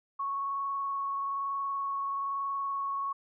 sine tone with frequency modulation, 1106 Hz, C#6, 4 cents flat, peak -30 dBFS, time 0.19-3.13 s, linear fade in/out 10 ms, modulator 21.1 Hz, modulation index 0.46, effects none

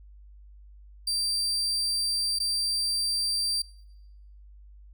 35% pulse tone with dropouts, 4699 Hz, D8, in tune, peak -24 dBFS, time 1.07-3.62 s, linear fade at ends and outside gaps 5 ms, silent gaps 2.388-2.4 s, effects noise-tail reverb RT60 0.9 s tail -24 dB re dry + added 50 Hz sine -47 dBFS peak until 4.93 s

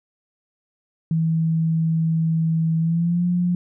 sine tone with pitch glide, 162.2 to 176.88 Hz, E3 to F3, -28 to +22 cents, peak -17 dBFS, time 1.11-3.55 s, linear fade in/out 2 ms, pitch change +150 cents, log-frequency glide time 2.79-3.26 s, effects none

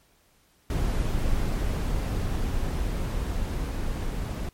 brown noise with level ramp, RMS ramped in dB -25 to -29 dBFS, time 0.7-4.49 s, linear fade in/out 2 ms, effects pink hiss -63 dBFS RMS until 4.53 s + MP3 64 kbps

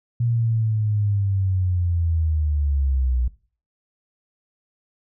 sine linear sweep, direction down, 119.4 to 59.9 Hz, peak -18 dBFS, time 0.2-3.28 s, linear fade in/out 5 ms, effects noise-tail reverb RT60 0.4 s tail -18 dB re dry

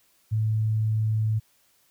sine tone, 109.2 Hz, A2, 13 cents flat, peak -21 dBFS, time 0.31-1.4 s, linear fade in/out 20 ms, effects white hiss -64 dBFS RMS until 1.9 s

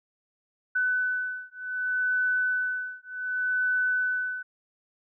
sine beating tone pair, 1501 / 1501.66 Hz, F#6 / F#6, +24 / +25 cents, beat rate 0.66 Hz, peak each -28 dBFS, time 0.75-4.43 s, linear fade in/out 10 ms, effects none

